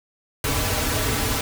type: noise with comb filter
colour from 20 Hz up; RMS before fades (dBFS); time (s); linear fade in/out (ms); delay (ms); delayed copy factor
pink; -23; 0.44-1.41; 2; 5.6; -1
effects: none